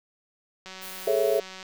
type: click train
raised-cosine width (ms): 0.2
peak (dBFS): -24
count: 183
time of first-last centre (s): 0.66-1.628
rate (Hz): 188
type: noise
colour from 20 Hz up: blue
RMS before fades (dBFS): -41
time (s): 0.81-1.4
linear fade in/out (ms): 20
type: chord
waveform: sine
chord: A major seventh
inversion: third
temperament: just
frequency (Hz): 412.5 / 440 / 550 / 660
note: G#4 / A4 / C#5 / E5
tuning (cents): -12 / 0 / -14 / +2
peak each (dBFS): -26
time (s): 1.07-1.4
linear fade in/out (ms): 5
effects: none